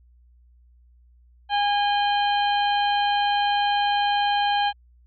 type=harmonic tone with a mistuned harmonic; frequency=818 Hz; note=G#5; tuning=26 cents flat; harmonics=1 / 2 / 3 / 4 / 5; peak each=-20 / -29 / -35 / -28 / -37 dBFS; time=1.49-4.73 s; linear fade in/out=50 ms; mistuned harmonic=4; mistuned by=-77 cents; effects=added 60 Hz sine -52 dBFS peak until 5.06 s